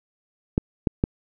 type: clicks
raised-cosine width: 3 ms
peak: -6 dBFS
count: 3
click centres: 0.579 / 0.872 / 1.039 s
effects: none